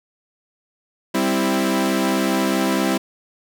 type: chord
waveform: sawtooth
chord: C major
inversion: second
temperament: equal with one note detuned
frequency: 197.13 / 261.6 / 329.6 Hz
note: G3 / C4 / E4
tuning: +10 / 0 / 0 cents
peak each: -18 dBFS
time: 1.14-2.98 s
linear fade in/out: 10 ms
effects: none